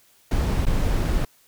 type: noise with dropouts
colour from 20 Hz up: brown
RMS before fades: -21 dBFS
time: 0.31-1.25 s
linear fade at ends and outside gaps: 5 ms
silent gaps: 0.655-0.665 s
effects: white hiss -58 dBFS RMS until 1.47 s